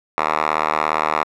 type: tone with band-pass filter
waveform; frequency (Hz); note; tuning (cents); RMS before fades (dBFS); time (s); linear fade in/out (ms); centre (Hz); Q
5% pulse; 77.3; D#2; -11; -20; 0.18-1.24; 0; 1300; 2.7
effects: none